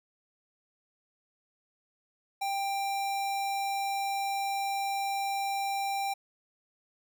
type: tone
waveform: square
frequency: 790 Hz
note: G5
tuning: 13 cents sharp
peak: -30 dBFS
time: 2.41-6.14 s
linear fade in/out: 10 ms
effects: none